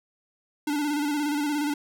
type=tone with vibrato; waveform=square; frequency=293.7 Hz; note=D4; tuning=in tune; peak=-25 dBFS; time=0.67-1.74 s; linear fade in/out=5 ms; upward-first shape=square; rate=17 Hz; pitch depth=42 cents each way; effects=none